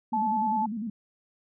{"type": "tone with vibrato", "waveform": "sine", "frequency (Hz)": 220, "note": "A3", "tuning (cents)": 0, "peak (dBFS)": -30, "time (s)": [0.12, 0.9], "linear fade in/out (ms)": 5, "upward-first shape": "square", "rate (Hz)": 10, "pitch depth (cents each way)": 110}
{"type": "tone", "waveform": "sine", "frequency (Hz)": 868, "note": "A5", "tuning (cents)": -24, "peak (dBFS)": -24, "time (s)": [0.13, 0.66], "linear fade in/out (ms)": 5}
{"effects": []}